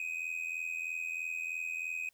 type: tone with amplitude modulation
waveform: triangle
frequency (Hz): 2514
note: D#7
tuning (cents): +17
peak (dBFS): -30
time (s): 0-2.09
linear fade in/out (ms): 2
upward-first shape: sine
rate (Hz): 83.1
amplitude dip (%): 75
effects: white hiss -72 dBFS RMS until 2.13 s